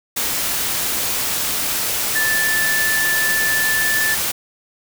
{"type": "tone in noise", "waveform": "sine", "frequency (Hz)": 1754, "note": "A6", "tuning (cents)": -6, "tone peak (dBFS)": -17, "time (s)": [2.15, 4.15], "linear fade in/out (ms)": 10, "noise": "white", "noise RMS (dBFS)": -21, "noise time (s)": [0.16, 4.32], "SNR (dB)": 1, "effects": []}